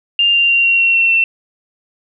sine tone with pitch steps, 2800 / 2782 / 2765 / 2747 / 2730 / 2712 / 2695 Hz, F7 / F7 / F7 / F7 / F7 / E7 / E7, +4 / -7 / -18 / -29 / -40 / +49 / +38 cents, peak -9 dBFS, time 0.19-1.24 s, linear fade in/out 2 ms, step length 150 ms, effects none

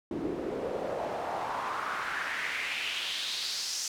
pink noise with band-pass filter sweep, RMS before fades -34 dBFS, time 0.11-3.88 s, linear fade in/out 2 ms, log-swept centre 300 to 6100 Hz, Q 3.1, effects none

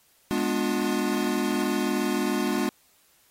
square chord, G# diminished seventh, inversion none, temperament equal with one note detuned, 207.7 / 246.9 / 293.7 / 357 Hz, G#3 / B3 / D4 / F4, 0 / 0 / 0 / +38 cents, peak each -30 dBFS, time 0.31-2.69 s, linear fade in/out 0 ms, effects white hiss -62 dBFS RMS until 3.3 s + AAC 48 kbps

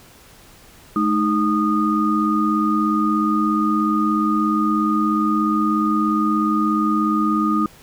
sine tone cluster, 214.2 / 311.1 / 1231 Hz, A3 / D#4 / D#6, -46 / 0 / -19 cents, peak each -20 dBFS, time 0.96-7.66 s, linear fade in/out 2 ms, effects pink hiss -47 dBFS RMS until 7.82 s

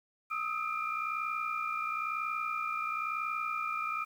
sine tone cluster, 1246 / 1307 / 2385 Hz, D#6 / E6 / D7, +2 / -15 / +26 cents, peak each -35 / -36 / -37 dBFS, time 0.3-4.05 s, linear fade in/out 20 ms, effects tanh soft clip ceiling -22 dBFS + 10-bit

